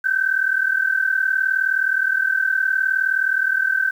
sine tone pair together, 1528 / 1567.3 Hz, G6 / G6, -45 / -1 cents, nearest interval unison, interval 44 cents, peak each -19 / -20 dBFS, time 0.04-3.91 s, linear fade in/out 10 ms, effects 8-bit

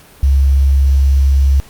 sine tone with quantisation, 68.3 Hz, C#2, 25 cents flat, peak -7 dBFS, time 0.23-1.6 s, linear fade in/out 0 ms, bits 6, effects pink hiss -42 dBFS RMS until 1.69 s + Opus 48 kbps

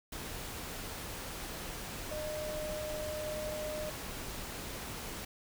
sine tone in noise, 611 Hz, D#5, 32 cents flat, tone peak -37 dBFS, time 2.11-3.9 s, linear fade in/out 5 ms, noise pink, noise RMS -42 dBFS, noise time 0.12-5.25 s, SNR +2 dB, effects none

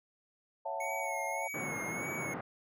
sine chord, F# minor seventh, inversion second, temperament just, 555 / 666 / 740 / 888 Hz, C#5 / E5 / F#5 / A5, +2 / +18 / 0 / +16 cents, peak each -41 / -40 / -42 / -38 dBFS, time 0.65-1.48 s, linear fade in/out 10 ms
square tone with vibrato, 2200 Hz, C#7, 14 cents flat, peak -39 dBFS, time 0.8-2.34 s, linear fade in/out 5 ms, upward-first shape sine, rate 1.7 Hz, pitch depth 52 cents each way
pink band-pass noise, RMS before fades -40 dBFS, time 1.54-2.41 s, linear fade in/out 5 ms, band 130 to 1700 Hz, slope 24 dB/octave
effects none

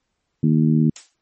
harmonic tone, 77.78 Hz, D#2, in tune, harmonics 2 / 3 / 4 / 5, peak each -16 / -17 / -23 / -33 dBFS, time 0.43-0.9 s, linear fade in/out 5 ms
blue noise with exponential decay, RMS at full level -29 dBFS, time 0.96-1.16 s, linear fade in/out 2 ms, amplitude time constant 42 ms
effects pink hiss -74 dBFS RMS until 1.21 s + MP3 32 kbps

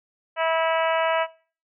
harmonic tone, 325.4 Hz, E4, 22 cents flat, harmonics 2 / 3 / 4 / 5 / 6 / 7 / 8 / 9, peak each -23 / -27 / -29 / -31 / -33 / -34 / -35 / -36 dBFS, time 0.36-1.27 s, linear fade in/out 50 ms, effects noise-tail reverb RT60 0.4 s tail -19 dB re dry

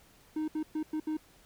triangle tone bursts at uneven times, 310.2 Hz, D#4, 5 cents flat, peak -28 dBFS, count 5, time 0.36-0.48 / 0.55-0.63 / 0.75-0.83 / 0.93-1 / 1.07-1.17 s, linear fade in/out 5 ms, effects pink hiss -61 dBFS RMS until 1.45 s

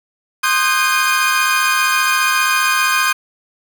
40% pulse tone cluster, 1055 / 1230 / 1534 / 1609 / 2467 Hz, C6 / D#6 / G6 / G6 / D#7, +14 / -20 / -38 / +45 / -15 cents, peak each -19 dBFS, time 0.43-3.13 s, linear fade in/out 10 ms, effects none

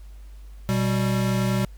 square tone pair together, 122.83 / 194.2 Hz, B2 / G3, -9 / -16 cents, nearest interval minor sixth, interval 793 cents, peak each -24 dBFS, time 0.69-1.65 s, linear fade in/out 0 ms, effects added 50 Hz sine -39 dBFS peak until 1.77 s + pink hiss -59 dBFS RMS until 1.77 s

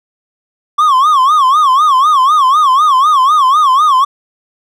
triangle tone with vibrato, 1130 Hz, C#6, 33 cents sharp, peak -4 dBFS, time 0.78-4.05 s, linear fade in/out 10 ms, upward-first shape sine, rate 4 Hz, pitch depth 180 cents each way, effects none

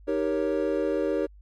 triangle chord, Eb dominant seventh, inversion none, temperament equal with one note detuned, 311.1 / 392 / 467.5 / 554.4 Hz, Eb4 / G4 / Bb4 / Db5, 0 / 0 / +5 / 0 cents, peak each -27 dBFS, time 0.07-1.27 s, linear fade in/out 20 ms, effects added 50 Hz sine -47 dBFS peak until 1.41 s + MP3 64 kbps

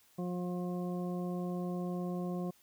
harmonic tone, 178.4 Hz, F3, 37 cents sharp, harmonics 1 / 2 / 3 / 4 / 6, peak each -35 / -41 / -45 / -47 / -51 dBFS, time 0.18-2.51 s, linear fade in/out 10 ms, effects white hiss -66 dBFS RMS until 2.62 s

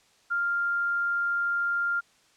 sine tone, 1396.9 Hz, F6, in tune, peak -24 dBFS, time 0.3-2.01 s, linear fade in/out 20 ms, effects white hiss -62 dBFS RMS until 2.36 s + low-pass 7000 Hz 12 dB/octave

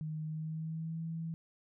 sine tone with pitch glide, 155.56 to 163.58 Hz, D#3 to E3, 0 to -13 cents, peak -36 dBFS, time 0.01-1.34 s, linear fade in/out 0 ms, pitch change +87 cents, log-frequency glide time 0.26-1.01 s, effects none

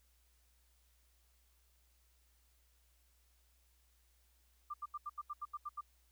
sine tone bursts, 1190 Hz, D6, 22 cents sharp, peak -39 dBFS, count 10, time 4.7-5.811 s, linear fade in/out 10 ms, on 40 ms, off 79 ms, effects added 60 Hz sine -70 dBFS peak until 6.11 s + white hiss -75 dBFS RMS until 6.11 s

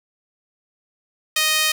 sawtooth tone with high-pass filter, 622 Hz, D#5, 1 cent flat, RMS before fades -19 dBFS, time 1.36-1.72 s, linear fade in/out 5 ms, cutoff 2400 Hz, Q 1, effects 7-bit

